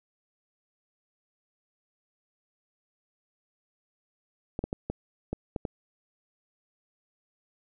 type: clicks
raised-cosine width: 2 ms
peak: -17 dBFS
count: 7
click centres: 4.591 / 4.64 / 4.729 / 4.9 / 5.33 / 5.562 / 5.652 s
effects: none